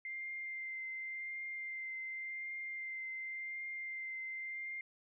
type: tone with vibrato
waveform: sine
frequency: 2093 Hz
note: C7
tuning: in tune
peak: -40 dBFS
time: 0.05-4.81 s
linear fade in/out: 2 ms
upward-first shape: triangle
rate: 0.9 Hz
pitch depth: 16 cents each way
effects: none